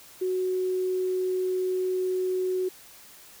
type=tone; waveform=sine; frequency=370 Hz; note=F#4; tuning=in tune; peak=-24 dBFS; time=0.21-2.69 s; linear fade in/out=10 ms; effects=white hiss -50 dBFS RMS until 3.4 s